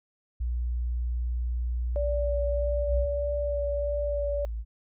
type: tone with pitch glide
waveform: sine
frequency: 60.1 to 60.66 Hz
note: B1 to B1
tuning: -46 to -30 cents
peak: -26 dBFS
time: 0.4-3.06 s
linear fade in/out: 10 ms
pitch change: +16 cents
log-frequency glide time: 2.2-2.8 s
type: tone with vibrato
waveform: sine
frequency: 578 Hz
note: D5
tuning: 28 cents flat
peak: -27 dBFS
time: 1.96-4.45 s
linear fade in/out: 0 ms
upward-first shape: sine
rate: 1.6 Hz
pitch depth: 11 cents each way
type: linear sweep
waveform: sine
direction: down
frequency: 65.4 to 55 Hz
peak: -30 dBFS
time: 2.82-4.65 s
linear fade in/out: 50 ms
effects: none